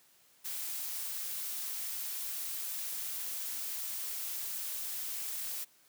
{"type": "noise with amplitude modulation", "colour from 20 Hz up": "blue", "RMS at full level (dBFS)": -37, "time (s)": [0.44, 5.65], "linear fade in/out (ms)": 20, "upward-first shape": "sine", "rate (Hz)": 233, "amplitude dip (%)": 30, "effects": ["white hiss -65 dBFS RMS until 5.88 s", "high-pass 100 Hz 12 dB/octave"]}